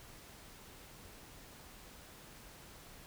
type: silence
effects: pink hiss -55 dBFS RMS until 3.06 s